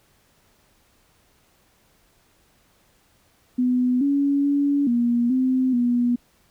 sine tone with pitch steps, 249.9 / 281.5 / 284.1 / 238.3 / 258.2 / 242.2 Hz, B3 / C#4 / C#4 / A#3 / C4 / B3, +21 / +27 / +43 / +38 / -23 / -34 cents, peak -17 dBFS, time 3.58-6.16 s, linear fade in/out 10 ms, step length 430 ms, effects pink hiss -61 dBFS RMS until 6.5 s

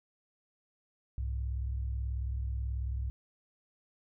sine tone pair together, 65.41 / 103.83 Hz, C2 / G#2, 0 / 0 cents, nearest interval minor sixth, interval 800 cents, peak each -32 / -40 dBFS, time 1.18-3.1 s, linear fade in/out 0 ms, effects none

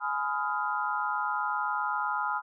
sine chord, F half-diminished seventh, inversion first, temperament just, 838.1 / 1005.8 / 1257.2 / 1396.9 Hz, Ab5 / Cb6 / Eb6 / F6, +16 / +31 / +18 / 0 cents, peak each -33 dBFS, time 0-2.42 s, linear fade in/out 50 ms, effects none

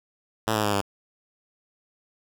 5% pulse tone with pitch steps, 110 / 106.56 / 103.23 / 100 Hz, A2 / G#2 / G#2 / G2, 0 / +45 / -10 / +35 cents, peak -11 dBFS, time 0.47-0.814 s, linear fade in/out 10 ms, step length 86 ms, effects none

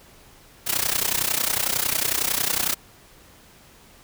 white noise with amplitude modulation, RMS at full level -20 dBFS, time 0.66-2.75 s, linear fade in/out 20 ms, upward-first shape sine, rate 31 Hz, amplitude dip 85%, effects pink hiss -51 dBFS RMS until 4.03 s

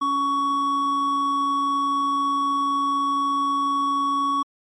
triangle tone pair together, 279.8 / 1119 Hz, C#4 / C#6, +16 / +16 cents, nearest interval 2 octaves, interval 2400 cents, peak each -27 / -18 dBFS, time 0.01-4.43 s, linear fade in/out 10 ms, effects MP3 48 kbps

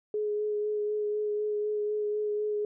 sine tone with vibrato, 420.4 Hz, G#4, 21 cents sharp, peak -27 dBFS, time 0.14-2.65 s, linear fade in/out 2 ms, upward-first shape sine, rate 4 Hz, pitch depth 15 cents each way, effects none

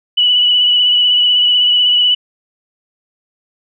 sine tone with vibrato, 2955 Hz, F#7, 3 cents flat, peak -8 dBFS, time 0.17-2.15 s, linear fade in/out 10 ms, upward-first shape triangle, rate 16 Hz, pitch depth 29 cents each way, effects none

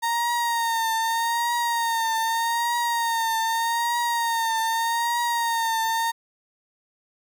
35% pulse tone with vibrato, 924 Hz, A#5, 16 cents flat, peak -20 dBFS, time 0.02-6.12 s, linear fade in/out 20 ms, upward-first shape triangle, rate 0.82 Hz, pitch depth 56 cents each way, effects none

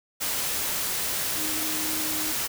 sine tone in noise, 310.8 Hz, D#4, 2 cents flat, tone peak -35 dBFS, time 1.36-2.33 s, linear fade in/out 20 ms, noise white, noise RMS -28 dBFS, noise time 0.2-2.48 s, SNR -10 dB, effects none

